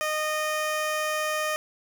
15% pulse tone, 615 Hz, D#5, 20 cents flat, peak -19 dBFS, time 0.01-1.56 s, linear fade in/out 0 ms, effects none

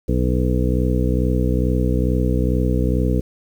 harmonic tone, 62.3 Hz, B1, 16 cents sharp, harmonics 1 / 2 / 3 / 4 / 5 / 7 / 8, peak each -19 / -22 / -24 / -25 / -26 / -27 / -28 dBFS, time 0.08-3.21 s, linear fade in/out 10 ms, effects 8-bit

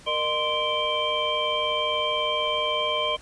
sine tone cluster, 466.5 / 608 / 1040 / 2329 / 3148 Hz, A#4 / D#5 / C6 / D7 / G7, +1 / -40 / -11 / -15 / +7 cents, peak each -34 / -28 / -28 / -32 / -27 dBFS, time 0.06-3.17 s, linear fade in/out 20 ms, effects pink hiss -49 dBFS RMS until 3.21 s + resampled to 22050 Hz

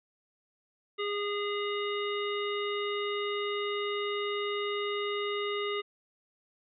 harmonic tone, 410 Hz, G#4, 22 cents flat, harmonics 1 / 3 / 5 / 7 / 9, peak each -32 / -37 / -39 / -40 / -42 dBFS, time 0.98-5.82 s, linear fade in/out 20 ms, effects none

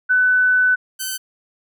sine / 5% pulse tone pair in turn, 1500 / 1528.9 Hz, F#6 / G6, +23 / -44 cents, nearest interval unison, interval 33 cents, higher second, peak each -12 dBFS, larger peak neither, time 0.09-0.76 / 0.99-1.18 s, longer first, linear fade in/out 20 ms, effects none

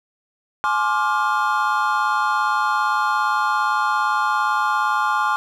triangle chord, D half-diminished seventh, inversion second, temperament just, 845.8 / 1057.2 / 1174.7 / 1409.6 Hz, Ab5 / C6 / D6 / F6, +31 / +18 / 0 / +16 cents, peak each -21 dBFS, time 0.64-5.36 s, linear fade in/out 0 ms, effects none

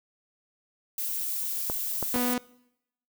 violet noise, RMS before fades -31 dBFS, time 0.98-2.34 s, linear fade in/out 2 ms
clicks, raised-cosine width 1 ms, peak -17 dBFS, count 3, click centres 1.699 / 2.027 / 2.16 s
sawtooth tone, 246.6 Hz, B3, 2 cents flat, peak -22 dBFS, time 2.14-2.38 s, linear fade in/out 2 ms
effects noise-tail reverb RT60 0.8 s tail -22 dB re dry

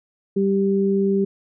sine tone pair together, 196 / 392.6 Hz, G3 / G4, 0 / +3 cents, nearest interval octave, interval 1203 cents, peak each -19 dBFS, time 0.36-1.25 s, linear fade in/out 10 ms, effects none

